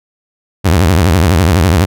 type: tone with vibrato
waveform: sawtooth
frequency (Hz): 87.31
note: F2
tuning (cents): 0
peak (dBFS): -3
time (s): 0.64-1.86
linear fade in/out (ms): 20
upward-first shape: triangle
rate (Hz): 12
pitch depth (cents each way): 300
effects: none